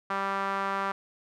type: tone with band-pass filter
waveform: sawtooth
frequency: 196 Hz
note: G3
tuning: in tune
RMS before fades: -30 dBFS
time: 0.1-0.92 s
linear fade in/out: 5 ms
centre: 1200 Hz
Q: 2.4
effects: none